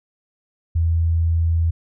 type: tone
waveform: sine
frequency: 82.8 Hz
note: E2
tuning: 8 cents sharp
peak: -15 dBFS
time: 0.75-1.71 s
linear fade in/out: 10 ms
effects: none